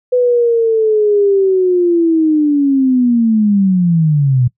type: linear sweep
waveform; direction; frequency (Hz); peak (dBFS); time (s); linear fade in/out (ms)
sine; down; 501 to 120.3; -8; 0.12-4.48; 10
effects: noise-tail reverb RT60 0.1 s tail -21 dB re dry